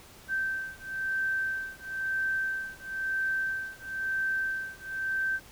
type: beating tone pair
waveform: sine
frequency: 1556 / 1557 Hz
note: G6 / G6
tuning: -13 / -12 cents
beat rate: 1 Hz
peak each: -32 / -32 dBFS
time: 0.28-5.4 s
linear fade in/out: 50 ms
effects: pink hiss -52 dBFS RMS until 5.51 s